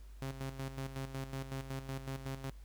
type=tone with tremolo; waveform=sawtooth; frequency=134.3 Hz; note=C3; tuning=46 cents sharp; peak=-34 dBFS; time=0.22-2.5 s; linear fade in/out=0 ms; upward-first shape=square; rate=5.4 Hz; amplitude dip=65%; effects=added 50 Hz sine -49 dBFS peak until 2.64 s + pink hiss -67 dBFS RMS until 2.64 s